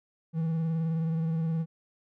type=tone with vibrato; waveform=triangle; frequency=162.5 Hz; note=E3; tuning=24 cents flat; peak=-24 dBFS; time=0.33-1.66 s; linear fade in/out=50 ms; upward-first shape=triangle; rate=19 Hz; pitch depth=41 cents each way; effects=none